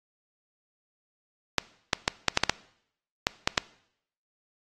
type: clicks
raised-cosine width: 0.2 ms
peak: -3 dBFS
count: 10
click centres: 1.583 / 1.932 / 2.079 / 2.283 / 2.374 / 2.436 / 2.496 / 3.269 / 3.475 / 3.578 s
effects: noise-tail reverb RT60 0.7 s tail -21 dB re dry + AAC 32 kbps